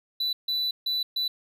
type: tone bursts at uneven times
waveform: triangle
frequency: 3976 Hz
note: B7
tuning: 11 cents sharp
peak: -23 dBFS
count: 4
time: 0.2-0.33 / 0.48-0.71 / 0.86-1.03 / 1.16-1.28 s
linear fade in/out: 5 ms
effects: none